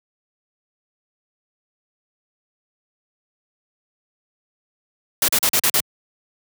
white noise bursts, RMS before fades -17 dBFS, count 6, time 5.22-5.803 s, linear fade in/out 2 ms, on 63 ms, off 41 ms, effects high-pass 100 Hz 12 dB/octave

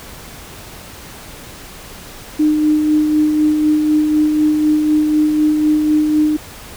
sine tone with tremolo, 304.5 Hz, D#4, 37 cents flat, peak -9 dBFS, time 2.39-6.37 s, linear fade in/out 10 ms, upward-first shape sine, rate 4 Hz, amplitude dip 35%, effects pink hiss -35 dBFS RMS until 6.76 s

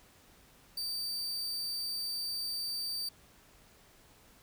40% pulse tone, 4633 Hz, D8, 24 cents flat, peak -33 dBFS, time 0.77-3.09 s, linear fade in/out 5 ms, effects pink hiss -61 dBFS RMS until 4.42 s

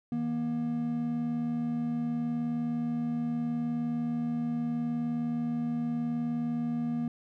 triangle tone pair together, 158.98 / 238.2 Hz, D#3 / A#3, +38 / +38 cents, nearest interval perfect fifth, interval 700 cents, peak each -35 / -27 dBFS, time 0.12-7.08 s, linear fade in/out 2 ms, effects none

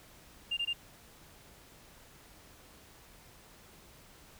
sine tone bursts, 2800 Hz, F7, 4 cents sharp, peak -29 dBFS, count 3, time 0.51-0.733 s, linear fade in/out 10 ms, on 61 ms, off 20 ms, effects tanh soft clip ceiling -26 dBFS + pink hiss -57 dBFS RMS until 4.39 s

